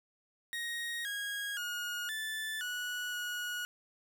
30% pulse tone with pitch steps, 1876 / 1641 / 1438 / 1754 / 1467 / 1454 Hz, A#6 / G#6 / F#6 / A6 / F#6 / F#6, +11 / -21 / -50 / -6 / -15 / -31 cents, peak -33 dBFS, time 0.53-3.65 s, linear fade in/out 0 ms, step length 520 ms, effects none

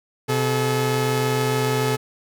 sawtooth tone pair together, 127.6 / 429.6 Hz, C3 / A4, -43 / -41 cents, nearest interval octave + major sixth, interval 2102 cents, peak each -18 dBFS, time 0.28-1.97 s, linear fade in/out 20 ms, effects none

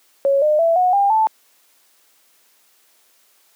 sine tone with pitch steps, 553 / 606.5 / 665.3 / 729.7 / 800.3 / 877.8 Hz, C#5 / D#5 / E5 / F#5 / G5 / A5, -4 / -44 / +16 / -24 / +36 / -4 cents, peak -12 dBFS, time 0.25-1.27 s, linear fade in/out 0 ms, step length 170 ms, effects white hiss -57 dBFS RMS until 3.55 s + high-pass 300 Hz 12 dB/octave

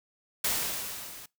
white noise with level ramp, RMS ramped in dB -27 to -46 dBFS, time 0.44-1.26 s, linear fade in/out 5 ms, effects noise-tail reverb RT60 0.2 s tail -23 dB re dry

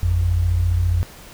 sine tone pair together, 53 / 87.8 Hz, G#1 / F2, +36 / +10 cents, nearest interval major sixth, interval 874 cents, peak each -22 / -16 dBFS, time 0.03-1.03 s, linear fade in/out 0 ms, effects pink hiss -42 dBFS RMS until 1.33 s

